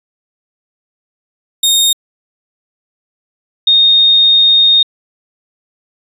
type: tone pair in turn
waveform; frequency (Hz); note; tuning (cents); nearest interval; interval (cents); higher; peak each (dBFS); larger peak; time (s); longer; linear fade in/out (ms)
sawtooth / sine; 3696 / 3696; A#7 / A#7; -16 / -16; unison; 0; neither; -5 / -5; neither; 1.63-1.93 / 3.67-4.83; second; 5
effects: resampled to 32000 Hz